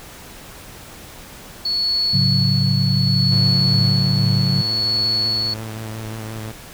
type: tone with tremolo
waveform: sine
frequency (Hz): 4400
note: C#8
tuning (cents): -14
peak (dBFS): -16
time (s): 1.65-5.54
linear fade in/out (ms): 5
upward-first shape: sine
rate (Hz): 0.66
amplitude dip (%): 50
type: chord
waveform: sine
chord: F# minor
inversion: first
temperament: equal with one note detuned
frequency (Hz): 107.8 / 138.59 / 185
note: A2 / C#3 / F#3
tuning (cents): -35 / 0 / 0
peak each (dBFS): -20 / -18 / -21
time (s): 2.13-4.62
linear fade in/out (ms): 10
type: tone with vibrato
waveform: sawtooth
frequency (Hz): 110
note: A2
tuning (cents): 0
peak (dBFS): -24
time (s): 3.31-6.52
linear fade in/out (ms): 10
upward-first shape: sine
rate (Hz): 5.7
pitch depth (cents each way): 28
effects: pink hiss -39 dBFS RMS until 6.73 s